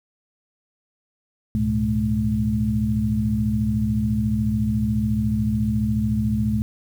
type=tone cluster; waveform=sine; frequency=69 / 107.7 / 121.7 / 214 Hz; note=C#2 / A2 / B2 / A3; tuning=-7 / -37 / -25 / -48 cents; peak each=-28 / -25 / -27 / -21 dBFS; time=1.55-6.62 s; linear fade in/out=0 ms; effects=8-bit